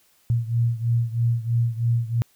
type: beating tone pair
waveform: sine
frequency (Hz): 116.3 / 119.4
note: A#2 / A#2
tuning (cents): -4 / +42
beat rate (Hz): 3.1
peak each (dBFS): -21 / -24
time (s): 0.3-2.22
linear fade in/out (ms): 0
effects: white hiss -61 dBFS RMS until 2.35 s